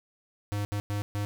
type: tone bursts at uneven times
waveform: square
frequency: 102.7 Hz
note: G#2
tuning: 19 cents flat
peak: -29 dBFS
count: 4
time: 0.52-0.65 / 0.72-0.8 / 0.9-1.02 / 1.15-1.25 s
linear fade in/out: 0 ms
effects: none